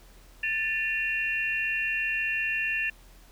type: tone cluster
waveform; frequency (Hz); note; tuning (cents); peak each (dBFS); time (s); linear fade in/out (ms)
sine; 1767 / 2441 / 2742; A6 / D#7 / F7; +7 / -34 / -32; -29 / -34 / -29; 0.43-2.9; 5
effects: added 41 Hz sine -51 dBFS peak until 3.31 s + pink hiss -57 dBFS RMS until 3.31 s